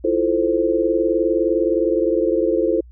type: chord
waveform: sine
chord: F major seventh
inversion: third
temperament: equal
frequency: 329.6 / 349.2 / 440 / 523.3 Hz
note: E4 / F4 / A4 / C5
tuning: 0 / 0 / 0 / 0 cents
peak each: -21 dBFS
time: 0.04-2.81 s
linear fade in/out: 10 ms
effects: added 60 Hz sine -40 dBFS peak until 2.91 s